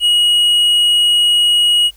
sine tone with tanh clipping, 2900 Hz, F#7, 35 cents flat, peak -10 dBFS, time 0-1.91 s, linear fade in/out 50 ms, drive 6 dB, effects added 50 Hz sine -45 dBFS peak until 1.96 s + white hiss -51 dBFS RMS until 1.96 s

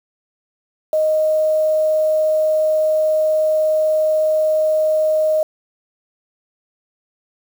sine tone with quantisation, 622.3 Hz, D#5, in tune, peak -13 dBFS, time 0.93-5.43 s, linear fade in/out 2 ms, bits 6, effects none

